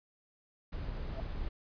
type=noise; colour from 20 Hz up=brown; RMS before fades=-38 dBFS; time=0.72-1.49 s; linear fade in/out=10 ms
type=tone with exponential growth; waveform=sine; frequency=659.3 Hz; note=E5; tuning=in tune; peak=-36 dBFS; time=1.11-1.2 s; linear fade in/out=1 ms; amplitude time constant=19 ms
effects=resampled to 11025 Hz